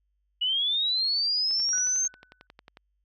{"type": "linear sweep", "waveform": "sine", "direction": "up", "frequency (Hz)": [2899, 6420], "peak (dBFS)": -23, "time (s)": [0.41, 2.08], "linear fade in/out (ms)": 10}
{"type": "click train", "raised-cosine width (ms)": 0.3, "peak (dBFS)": -30, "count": 15, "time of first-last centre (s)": [1.51, 2.771], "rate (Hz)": 11.1}
{"type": "tone with exponential decay", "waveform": "sine", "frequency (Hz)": 1497, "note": "F#6", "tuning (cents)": 20, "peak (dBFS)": -32, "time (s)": [1.73, 2.47], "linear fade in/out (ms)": 1, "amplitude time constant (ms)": 160}
{"effects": ["added 50 Hz sine -70 dBFS peak until 3.04 s"]}